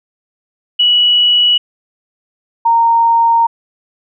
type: tone pair in turn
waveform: sine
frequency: 2935 / 924.5 Hz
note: F#7 / A#5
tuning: -15 / -15 cents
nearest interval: octave + minor sixth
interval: 2000 cents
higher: first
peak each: -7 dBFS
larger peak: neither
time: 0.79-1.58 / 2.65-3.47 s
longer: second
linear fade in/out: 10 ms
effects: none